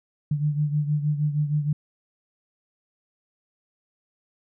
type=beating tone pair; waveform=sine; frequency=147.7 / 154.1 Hz; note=D3 / D#3; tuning=+10 / -16 cents; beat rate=6.4 Hz; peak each=-22 / -28 dBFS; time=0.31-1.73 s; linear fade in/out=5 ms; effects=none